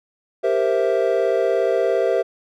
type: chord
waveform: triangle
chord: C dominant seventh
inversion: second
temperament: equal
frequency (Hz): 392 / 466.2 / 523.3 / 659.3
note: G4 / Bb4 / C5 / E5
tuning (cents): 0 / 0 / 0 / 0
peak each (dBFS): -20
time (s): 0.43-2.23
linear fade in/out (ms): 20
effects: none